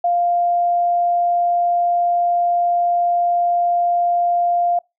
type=tone; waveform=sine; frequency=698.5 Hz; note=F5; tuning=in tune; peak=-14 dBFS; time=0.04-4.79 s; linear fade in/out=5 ms; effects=noise-tail reverb RT60 0.2 s tail -25 dB re dry